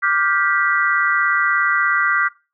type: chord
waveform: sine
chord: G dominant seventh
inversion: second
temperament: just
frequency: 1176 / 1411.2 / 1568 / 1960 Hz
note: D6 / F6 / G6 / B6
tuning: +2 / +18 / 0 / -14 cents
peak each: -20 dBFS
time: 0.02-2.29 s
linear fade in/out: 20 ms
effects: noise-tail reverb RT60 0.3 s tail -21 dB re dry